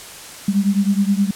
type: beating tone pair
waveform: sine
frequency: 196 / 205.5 Hz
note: G3 / G#3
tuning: 0 / -18 cents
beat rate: 9.5 Hz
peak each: -16 / -18 dBFS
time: 0.48-1.31 s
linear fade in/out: 5 ms
effects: white hiss -36 dBFS RMS until 1.35 s + low-pass 11000 Hz 12 dB/octave

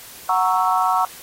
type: chord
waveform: sine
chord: F# dominant seventh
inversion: none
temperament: equal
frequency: 740 / 932.3 / 1108.7 / 1318.5 Hz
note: F#5 / A#5 / C#6 / E6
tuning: 0 / 0 / 0 / 0 cents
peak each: -20 / -21 / -21 / -22 dBFS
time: 0.29-1.05 s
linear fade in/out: 2 ms
effects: white hiss -40 dBFS RMS until 1.22 s + AAC 48 kbps

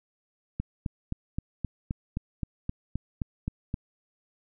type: click train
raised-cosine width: 5 ms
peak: -17 dBFS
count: 13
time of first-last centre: 0.6-3.741 s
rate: 3.82 Hz
effects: none

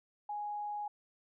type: tone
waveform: sine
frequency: 830.6 Hz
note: G#5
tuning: in tune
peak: -36 dBFS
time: 0.29-0.88 s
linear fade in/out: 5 ms
effects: none

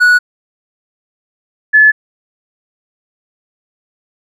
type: tone pair in turn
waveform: triangle / sine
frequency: 1468 / 1723.7 Hz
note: F#6 / A6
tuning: -14 / -36 cents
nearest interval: minor third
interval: 278 cents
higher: second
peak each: -3 dBFS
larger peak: neither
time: 0-0.19 / 1.73-1.92 s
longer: neither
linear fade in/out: 20 ms
effects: none

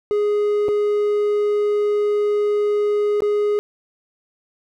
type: tone with dropouts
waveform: triangle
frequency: 415.3 Hz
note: G#4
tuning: in tune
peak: -14 dBFS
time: 0.11-3.59 s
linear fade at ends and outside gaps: 0 ms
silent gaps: 0.683-0.688 / 3.205-3.221 s
effects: none

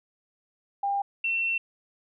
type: tone pair in turn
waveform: sine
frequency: 800 / 2704 Hz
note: G5 / E7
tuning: +35 / +43 cents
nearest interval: octave + major sixth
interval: 2108 cents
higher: second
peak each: -24 dBFS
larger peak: neither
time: 0.83-1.02 / 1.24-1.58 s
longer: second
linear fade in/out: 5 ms
effects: none

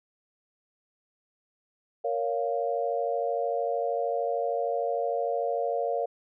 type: chord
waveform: sine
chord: Bb minor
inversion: none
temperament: just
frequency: 466.2 / 559.4 / 699.2 Hz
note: Bb4 / Db5 / F5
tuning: 0 / +16 / +2 cents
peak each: -30 dBFS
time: 2.04-6.06 s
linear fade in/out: 10 ms
effects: none

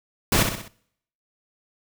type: noise with echo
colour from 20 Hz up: pink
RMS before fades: -19 dBFS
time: 0.32-0.43 s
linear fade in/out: 5 ms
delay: 63 ms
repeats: 4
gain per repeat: -6 dB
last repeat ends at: 0.682 s
effects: noise-tail reverb RT60 0.7 s tail -23 dB re dry

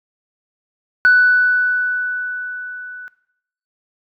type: tone with level ramp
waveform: sine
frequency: 1488 Hz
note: F#6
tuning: 9 cents sharp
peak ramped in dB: -5 to -30 dBFS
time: 1.05-3.08 s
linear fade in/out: 0 ms
effects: noise-tail reverb RT60 0.7 s tail -19 dB re dry + tanh soft clip ceiling -4 dBFS

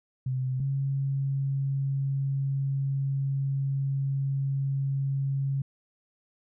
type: tone pair in turn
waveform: sine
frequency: 129.5 / 137.07 Hz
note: C3 / C#3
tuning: -17 / -19 cents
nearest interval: minor second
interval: 98 cents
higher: second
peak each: -26 / -25 dBFS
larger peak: second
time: 0.26-0.6 / 0.6-5.62 s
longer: second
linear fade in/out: 5 ms
effects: none

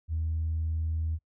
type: tone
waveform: sine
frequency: 80.2 Hz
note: E2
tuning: 47 cents flat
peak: -26 dBFS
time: 0.08-1.19 s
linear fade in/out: 50 ms
effects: noise-tail reverb RT60 0.1 s tail -26 dB re dry + tanh soft clip ceiling -23 dBFS

